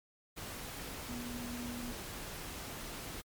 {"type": "tone in noise", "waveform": "sine", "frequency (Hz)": 241.9, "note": "B3", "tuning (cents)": -36, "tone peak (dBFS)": -41, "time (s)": [1.08, 1.93], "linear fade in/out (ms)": 20, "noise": "pink", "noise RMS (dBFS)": -44, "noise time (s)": [0.36, 3.22], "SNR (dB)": 0, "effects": ["MP3 96 kbps"]}